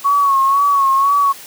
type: tone with vibrato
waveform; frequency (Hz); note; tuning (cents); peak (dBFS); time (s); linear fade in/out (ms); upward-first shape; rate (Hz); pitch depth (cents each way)
sine; 1108.7; C#6; 0; -10; 0.04-1.33; 20; sine; 2; 53
effects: white hiss -36 dBFS RMS until 1.46 s + high-pass 150 Hz 12 dB/octave